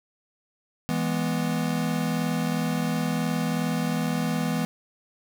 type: chord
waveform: square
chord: E major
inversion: none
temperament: equal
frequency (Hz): 164.81 / 207.7 / 246.9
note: E3 / G#3 / B3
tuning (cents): 0 / 0 / 0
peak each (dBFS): -28 / -31 / -29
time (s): 0.89-4.65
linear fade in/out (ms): 0
effects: none